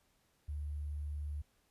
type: tone with sample-and-hold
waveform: sine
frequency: 73.6 Hz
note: D2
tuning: 4 cents sharp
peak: -37 dBFS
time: 0.48-1.42 s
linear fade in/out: 10 ms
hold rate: 11025 Hz
effects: pink hiss -74 dBFS RMS until 1.7 s + resampled to 32000 Hz